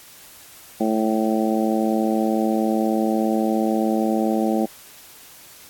harmonic tone, 110 Hz, A2, in tune, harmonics 2 / 3 / 4 / 5 / 6 / 7, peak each -21 / -23 / -29 / -27 / -30 / -27 dBFS, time 0.8-4.66 s, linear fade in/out 10 ms, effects white hiss -45 dBFS RMS until 5.69 s + AAC 64 kbps

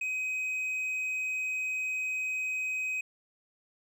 sine tone with hard clipping, 2522 Hz, D#7, 23 cents sharp, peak -31 dBFS, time 0.01-3.01 s, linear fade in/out 5 ms, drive 3 dB, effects none

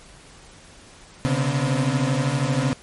35% pulse tone cluster, 130 / 142.7 / 245.5 / 261.2 Hz, C3 / D3 / B3 / C4, -11 / -49 / -10 / -3 cents, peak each -22 / -21 / -28 / -28 dBFS, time 1.25-2.73 s, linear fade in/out 0 ms, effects pink hiss -47 dBFS RMS until 2.82 s + MP3 48 kbps

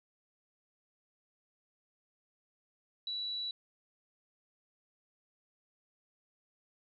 sine tone, 3934 Hz, B7, 7 cents flat, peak -35 dBFS, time 3.07-3.51 s, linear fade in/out 2 ms, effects none

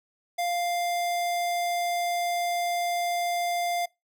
square tone, 698.5 Hz, F5, in tune, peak -26 dBFS, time 0.38-3.86 s, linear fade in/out 10 ms, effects noise-tail reverb RT60 0.2 s tail -23 dB re dry

